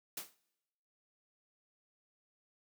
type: noise with exponential decay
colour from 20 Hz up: white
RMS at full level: -37 dBFS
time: 0.17-0.35 s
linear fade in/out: 5 ms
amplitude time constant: 38 ms
effects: noise-tail reverb RT60 1.0 s tail -24 dB re dry + high-pass 150 Hz 12 dB/octave